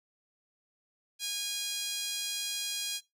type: tone with high-pass filter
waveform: 5% pulse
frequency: 819 Hz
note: G#5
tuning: 24 cents flat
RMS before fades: -35 dBFS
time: 1.19-3.01 s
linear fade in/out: 50 ms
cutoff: 3000 Hz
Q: 1.6
effects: noise-tail reverb RT60 0.2 s tail -20 dB re dry